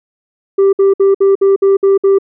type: tone bursts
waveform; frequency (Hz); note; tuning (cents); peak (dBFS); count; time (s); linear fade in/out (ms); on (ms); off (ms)
sine; 392; G4; 0; -3; 8; 0.58-2.186; 10; 150; 58
effects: tanh soft clip ceiling -5 dBFS